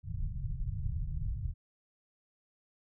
pink low-pass noise, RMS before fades -35 dBFS, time 0.03-1.54 s, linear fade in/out 50 ms, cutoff 150 Hz, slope 48 dB/octave, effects none

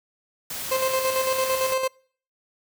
white noise, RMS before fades -32 dBFS, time 0.5-1.74 s, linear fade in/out 5 ms
30% pulse tone with tremolo, 523.3 Hz, C5, in tune, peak -18 dBFS, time 0.71-1.88 s, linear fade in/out 10 ms, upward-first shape square, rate 8.9 Hz, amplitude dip 45%
effects noise-tail reverb RT60 0.5 s tail -26 dB re dry

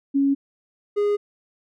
sine / triangle tone pair in turn, 277.2 / 411.8 Hz, C#4 / G#4, 0 / -15 cents, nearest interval perfect fifth, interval 685 cents, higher second, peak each -16 dBFS, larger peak neither, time 0.14-0.35 / 0.96-1.17 s, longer neither, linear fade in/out 20 ms, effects none

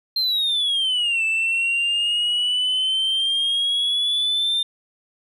sine exponential two-way sweep, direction down then up, 4187 to 2637 to 3608 Hz, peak -16 dBFS, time 0.16-4.63 s, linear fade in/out 5 ms, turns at 1.24 s, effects tanh soft clip ceiling -17 dBFS

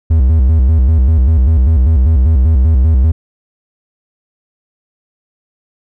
triangle tone with vibrato, 71.6 Hz, D2, 43 cents flat, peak -4 dBFS, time 0.1-3.12 s, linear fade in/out 10 ms, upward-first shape square, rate 5.1 Hz, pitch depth 200 cents each way, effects none

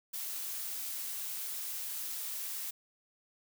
blue noise, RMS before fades -39 dBFS, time 0.13-2.71 s, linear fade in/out 10 ms, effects none

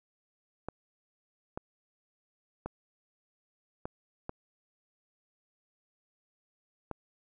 clicks, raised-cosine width 1 ms, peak -22 dBFS, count 6, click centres 0.686 / 1.575 / 2.66 / 3.855 / 4.294 / 6.913 s, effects none

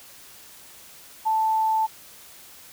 sine tone, 880 Hz, A5, in tune, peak -19 dBFS, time 1.25-1.87 s, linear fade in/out 20 ms, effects white hiss -47 dBFS RMS until 2.72 s

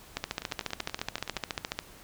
two click trains, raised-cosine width 0.2 ms, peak -13 / -20 dBFS, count 24 / 11, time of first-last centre 0.17-1.79 / 0.42-1.372 s, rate 14.2 / 10.5 Hz, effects pink hiss -52 dBFS RMS until 2.03 s

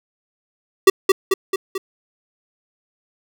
square tone with echo, 384.7 Hz, G4, 33 cents flat, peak -6 dBFS, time 0.87-0.9 s, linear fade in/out 5 ms, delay 220 ms, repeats 4, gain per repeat -4 dB, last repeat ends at 1.78 s, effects none

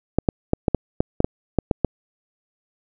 clicks, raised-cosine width 2 ms, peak -3 dBFS, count 11, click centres 0.186 / 0.288 / 0.534 / 0.682 / 0.747 / 1.005 / 1.204 / 1.245 / 1.587 / 1.712 / 1.847 s, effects none

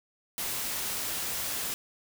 white noise, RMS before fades -33 dBFS, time 0.38-1.74 s, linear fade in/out 0 ms, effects none

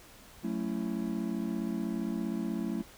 triangle chord, F# minor seventh, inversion none, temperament just, 185 / 222 / 277.5 / 333 Hz, F#3 / A3 / C#4 / E4, 0 / +16 / +2 / +18 cents, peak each -35 / -32 / -37 / -36 dBFS, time 0.43-2.83 s, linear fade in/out 20 ms, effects pink hiss -54 dBFS RMS until 2.97 s

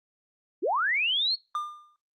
sine linear sweep, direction up, 277.2 to 4407 Hz, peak -23 dBFS, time 0.62-1.36 s, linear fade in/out 20 ms
triangle tone with exponential decay, 1202 Hz, D6, 40 cents sharp, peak -23 dBFS, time 1.55-1.96 s, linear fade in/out 1 ms, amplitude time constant 89 ms
effects noise-tail reverb RT60 0.3 s tail -24 dB re dry + Opus 32 kbps

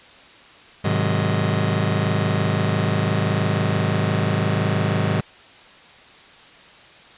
sawtooth chord, Ab dominant seventh, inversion none, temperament just, 103.83 / 129.78 / 155.74 / 186.89 Hz, Ab2 / C3 / Eb3 / Gb3, 0 / -14 / +2 / +18 cents, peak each -18 / -22 / -19 / -21 dBFS, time 0.84-5.21 s, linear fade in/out 10 ms, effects white hiss -46 dBFS RMS until 7.17 s + resampled to 8000 Hz

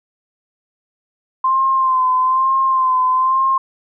sine tone with vibrato, 1043 Hz, C6, 6 cents flat, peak -12 dBFS, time 1.44-3.58 s, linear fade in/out 5 ms, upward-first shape sine, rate 1.1 Hz, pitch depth 38 cents each way, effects none

